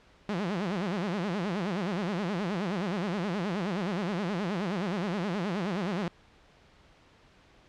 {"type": "tone with vibrato", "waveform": "sawtooth", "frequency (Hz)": 188.7, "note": "F#3", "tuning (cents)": 34, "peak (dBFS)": -25, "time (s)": [0.29, 6.08], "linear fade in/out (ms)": 0, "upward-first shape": "sine", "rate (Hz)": 9.5, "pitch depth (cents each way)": 220, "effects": ["pink hiss -59 dBFS RMS until 7.68 s", "low-pass 4000 Hz 12 dB/octave"]}